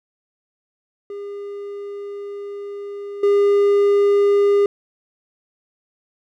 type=tone with level steps; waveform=triangle; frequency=404.7 Hz; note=G#4; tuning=45 cents flat; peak=-26 / -10 dBFS; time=1.1-4.66 s; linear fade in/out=2 ms; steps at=3.23 s; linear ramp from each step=5 ms; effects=none